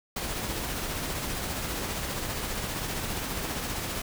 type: noise with tremolo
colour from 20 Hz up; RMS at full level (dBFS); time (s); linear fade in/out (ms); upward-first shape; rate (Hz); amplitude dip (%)
pink; -31; 0.16-4.02; 5; triangle; 15; 35
effects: none